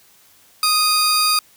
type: tone pair together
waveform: sawtooth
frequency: 1244.5 / 4759 Hz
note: D#6 / D8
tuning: 0 / +22 cents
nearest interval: octave + major seventh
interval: 2322 cents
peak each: -14 dBFS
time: 0.63-1.39 s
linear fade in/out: 2 ms
effects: white hiss -52 dBFS RMS until 1.56 s